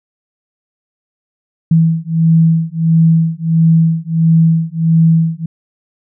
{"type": "beating tone pair", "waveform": "sine", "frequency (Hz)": [162.6, 164.1], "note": ["E3", "E3"], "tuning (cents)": [-23, -8], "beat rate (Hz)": 1.5, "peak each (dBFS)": -11, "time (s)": [1.71, 5.46], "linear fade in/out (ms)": 5, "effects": []}